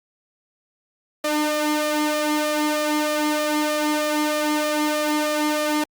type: tone with flanger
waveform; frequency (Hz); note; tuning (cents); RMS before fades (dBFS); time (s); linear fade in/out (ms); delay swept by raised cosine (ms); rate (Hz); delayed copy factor
sawtooth; 301.6; D4; +46; -22; 1.24-5.84; 5; 1.6 to 2.39; 3.2; +0.6
effects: Opus 48 kbps